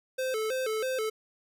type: tone with vibrato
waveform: square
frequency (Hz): 475.7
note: A#4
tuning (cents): +35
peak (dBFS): -29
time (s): 0.18-1.1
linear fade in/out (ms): 10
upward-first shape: square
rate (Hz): 3.1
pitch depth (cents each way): 150
effects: none